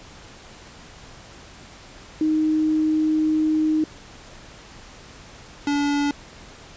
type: tone pair in turn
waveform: sine / square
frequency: 311.1 / 287.5 Hz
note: D#4 / D4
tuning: 0 / -37 cents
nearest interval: minor second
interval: 137 cents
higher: first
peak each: -17 / -20 dBFS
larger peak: first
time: 2.21-3.84 / 5.67-6.11 s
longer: first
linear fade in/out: 2 ms
effects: pink hiss -44 dBFS RMS until 6.76 s + resampled to 16000 Hz